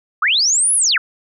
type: linear two-way sweep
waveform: sine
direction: up then down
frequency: 1100 to 10890 to 1202 Hz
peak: -12 dBFS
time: 0.22-0.98 s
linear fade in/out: 5 ms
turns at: 0.75 s
effects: none